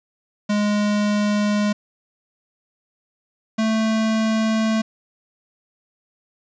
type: tone pair in turn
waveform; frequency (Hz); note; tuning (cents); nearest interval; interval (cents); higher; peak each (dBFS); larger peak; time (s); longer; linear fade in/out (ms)
square; 207.7 / 220.6; G#3 / A3; 0 / +5; minor second; 105; second; -18; neither; 0.49-1.73 / 3.58-4.82; neither; 10
effects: resampled to 16000 Hz + 8-bit